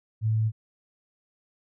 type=tone; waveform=sine; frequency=110 Hz; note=A2; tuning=in tune; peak=-21 dBFS; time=0.21-0.52 s; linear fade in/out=50 ms; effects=none